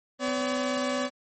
sawtooth tone pair together, 253.8 / 569.8 Hz, B3 / C#5, +47 / +48 cents, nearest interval octave + major second, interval 1401 cents, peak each -25 / -25 dBFS, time 0.19-1.1 s, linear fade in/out 50 ms, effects MP3 32 kbps

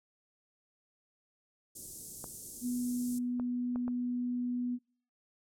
white band-stop noise, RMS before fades -42 dBFS, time 1.75-3.19 s, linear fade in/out 10 ms, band 390 to 6700 Hz, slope 24 dB/octave
clicks, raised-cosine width 1 ms, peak -29 dBFS, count 4, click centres 2.242 / 3.398 / 3.759 / 3.88 s
sine tone, 245.6 Hz, B3, 9 cents flat, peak -31 dBFS, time 2.61-4.79 s, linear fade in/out 50 ms
effects noise-tail reverb RT60 0.5 s tail -26 dB re dry + low-pass 11000 Hz 12 dB/octave

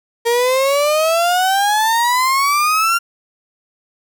35% pulse exponential sweep, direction up, 462.8 to 1396.9 Hz, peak -11 dBFS, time 0.25-2.99 s, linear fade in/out 20 ms, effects none

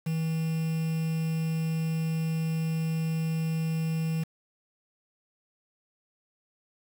triangle tone with quantisation, 161.2 Hz, E3, 38 cents flat, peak -24 dBFS, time 0.06-4.24 s, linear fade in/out 10 ms, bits 7, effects none

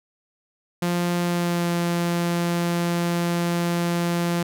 sawtooth tone with pitch glide, 174.61 to 172.21 Hz, F3 to F3, 0 to -24 cents, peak -17 dBFS, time 0.82-4.43 s, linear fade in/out 5 ms, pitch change -24 cents, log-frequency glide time 1.21-1.7 s, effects none

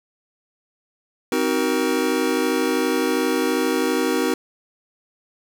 square chord, C half-diminished seventh, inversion none, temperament just, 261.6 / 314 / 376.7 / 470.9 Hz, C4 / Eb4 / Gb4 / Bb4, 0 / +16 / +31 / +18 cents, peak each -25 dBFS, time 1.32-4.34 s, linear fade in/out 2 ms, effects none

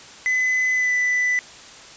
triangle tone with pitch glide, 2016 to 1989.4 Hz, B6 to B6, +35 to +12 cents, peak -16 dBFS, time 0.26-1.39 s, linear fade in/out 0 ms, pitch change -23 cents, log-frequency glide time 0.73-0.93 s, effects white hiss -42 dBFS RMS until 1.96 s + resampled to 16000 Hz

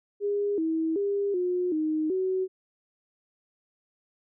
sine tone with pitch steps, 407.7 / 322.3 / 402.1 / 359.8 / 311 / 375.1 Hz, G#4 / E4 / G4 / F#4 / D#4 / F#4, -32 / -39 / +44 / -48 / -1 / +24 cents, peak -24 dBFS, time 0.2-2.48 s, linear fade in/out 50 ms, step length 380 ms, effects none

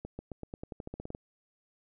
accelerating click train, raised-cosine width 2 ms, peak -26 dBFS, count 14, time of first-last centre 0.05-1.149 s, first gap 140 ms, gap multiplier 0.91, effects none

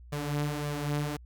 sawtooth tone with flanger, 146.83 Hz, D3, in tune, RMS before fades -32 dBFS, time 0.12-1.17 s, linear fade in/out 10 ms, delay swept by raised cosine 1.7 to 6.8 ms, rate 1.8 Hz, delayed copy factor +0.55, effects added 60 Hz sine -47 dBFS peak until 1.25 s

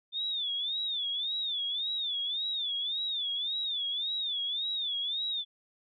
sine tone with vibrato, 3567 Hz, A7, 23 cents sharp, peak -30 dBFS, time 0.12-5.45 s, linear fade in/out 50 ms, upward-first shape sine, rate 1.8 Hz, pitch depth 140 cents each way, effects none

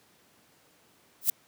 violet noise with exponential growth, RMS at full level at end -17 dBFS, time 1.21-1.3 s, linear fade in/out 5 ms, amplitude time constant 19 ms, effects pink hiss -62 dBFS RMS until 1.47 s + high-pass 150 Hz 12 dB/octave

